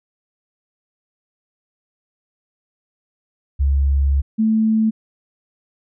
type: tone pair in turn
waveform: sine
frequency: 69.3 / 220 Hz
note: C#2 / A3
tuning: 0 / 0 cents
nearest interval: octave + minor sixth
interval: 2000 cents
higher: second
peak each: -13 dBFS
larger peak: neither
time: 3.59-4.22 / 4.38-4.91 s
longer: first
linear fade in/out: 20 ms
effects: none